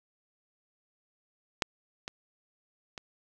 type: clicks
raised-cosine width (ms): 0.2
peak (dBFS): -8 / -19 / -22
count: 3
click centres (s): 1.622 / 2.079 / 2.978
effects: none